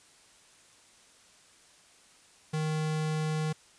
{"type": "tone", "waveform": "square", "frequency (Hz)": 155.56, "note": "D#3", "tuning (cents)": 0, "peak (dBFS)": -29, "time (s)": [2.53, 3.53], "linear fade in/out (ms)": 10, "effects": ["white hiss -59 dBFS RMS until 3.78 s", "resampled to 22050 Hz"]}